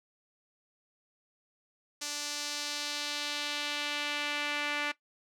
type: tone with band-pass filter sweep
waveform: sawtooth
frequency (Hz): 292.9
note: D4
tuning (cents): -5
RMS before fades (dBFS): -35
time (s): 2.01-4.92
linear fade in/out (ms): 10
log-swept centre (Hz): 6000 to 2200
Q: 1.5
effects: noise-tail reverb RT60 0.1 s tail -17 dB re dry